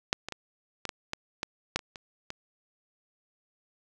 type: clicks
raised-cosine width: 0.2 ms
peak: -7 / -18 / -19 / -16 / -16 / -14 / -13 / -9 / -26 / -24 / -19 dBFS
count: 11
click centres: 0.129 / 0.286 / 0.323 / 0.853 / 0.892 / 1.134 / 1.431 / 1.76 / 1.792 / 1.958 / 2.304 s
effects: none